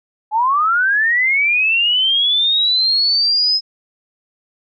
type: linear sweep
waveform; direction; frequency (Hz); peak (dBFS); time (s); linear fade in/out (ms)
sine; up; 830.6 to 5140; -12; 0.31-3.61; 50
effects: none

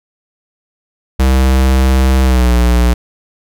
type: tone with pitch glide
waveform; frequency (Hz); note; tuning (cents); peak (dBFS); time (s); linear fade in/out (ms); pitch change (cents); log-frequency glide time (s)
square; 65.41 to 60.33; C2 to B1; 0 to -40; -8; 1.19-2.94; 10; -140; 2.23-2.53
effects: none

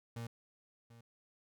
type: tone with echo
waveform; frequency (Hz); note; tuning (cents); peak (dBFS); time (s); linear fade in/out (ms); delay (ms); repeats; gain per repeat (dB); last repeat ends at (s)
35% pulse; 116.54; A#2; 0; -39; 0.16-0.27; 5; 740; 1; -15; 1.01
effects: none

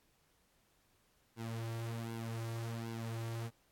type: tone with flanger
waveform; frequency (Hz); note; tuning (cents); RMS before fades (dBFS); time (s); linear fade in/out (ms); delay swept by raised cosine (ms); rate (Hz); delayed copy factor
sawtooth; 114.7; A#2; -28; -41; 1.36-3.51; 50; 1.6 to 4.8; 1.3; -0.8
effects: pink hiss -73 dBFS RMS until 3.71 s + AAC 64 kbps

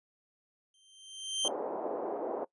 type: tone with exponential growth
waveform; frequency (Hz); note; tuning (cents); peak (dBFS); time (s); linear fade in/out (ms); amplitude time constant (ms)
sawtooth; 3136; G7; 0; -23; 0.74-1.48; 2; 160
type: band-pass noise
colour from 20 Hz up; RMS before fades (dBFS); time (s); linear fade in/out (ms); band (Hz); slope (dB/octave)
pink; -36; 1.44-2.45; 10; 370 to 790; 24
effects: noise-tail reverb RT60 0.1 s tail -21 dB re dry + resampled to 24000 Hz

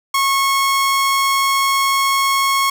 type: tone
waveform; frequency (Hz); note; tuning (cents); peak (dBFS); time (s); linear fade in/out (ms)
sawtooth; 1094; C#6; -23; -10; 0.14-2.7; 5
effects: none

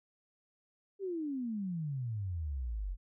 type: exponential sweep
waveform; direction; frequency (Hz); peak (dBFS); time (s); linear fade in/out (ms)
sine; down; 404.7 to 42.76; -34; 0.99-2.97; 50
effects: none

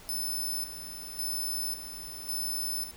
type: tone with tremolo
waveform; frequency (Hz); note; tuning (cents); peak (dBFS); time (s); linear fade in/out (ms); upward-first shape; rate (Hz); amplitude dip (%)
5% pulse; 5270; E8; -1; -25; 0.09-2.91; 0; square; 0.91; 65
effects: pink hiss -51 dBFS RMS until 2.96 s

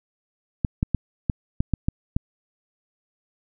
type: clicks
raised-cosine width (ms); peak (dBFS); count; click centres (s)
5; -8; 8; 0.648 / 0.829 / 0.947 / 1.298 / 1.605 / 1.737 / 1.885 / 2.165
effects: none

